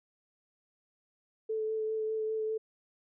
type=tone with vibrato; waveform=sine; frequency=437.3 Hz; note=A4; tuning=11 cents flat; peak=-30 dBFS; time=1.49-2.58 s; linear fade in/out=10 ms; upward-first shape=sine; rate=5 Hz; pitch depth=13 cents each way; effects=none